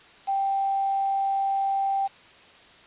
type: tone with quantisation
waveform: sine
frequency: 784 Hz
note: G5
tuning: in tune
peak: -22 dBFS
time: 0.27-2.08 s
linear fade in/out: 20 ms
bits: 7
effects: white hiss -51 dBFS RMS until 2.86 s + resampled to 8000 Hz